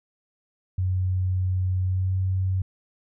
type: tone with pitch glide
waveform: sine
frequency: 92.5 to 94.01 Hz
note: F#2 to F#2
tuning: 0 to +28 cents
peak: -21 dBFS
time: 0.78-2.62 s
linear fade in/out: 5 ms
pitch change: +28 cents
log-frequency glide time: 1.83-2.15 s
effects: none